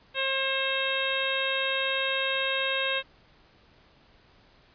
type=harmonic tone with a mistuned harmonic; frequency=536 Hz; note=C5; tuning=42 cents sharp; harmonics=1 / 2 / 3 / 4 / 5 / 6 / 7; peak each=-32 / -36 / -32 / -36 / -31 / -34 / -33 dBFS; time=0.14-3.03 s; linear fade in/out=50 ms; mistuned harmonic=5; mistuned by=-20 cents; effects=pink hiss -59 dBFS RMS until 4.74 s + resampled to 11025 Hz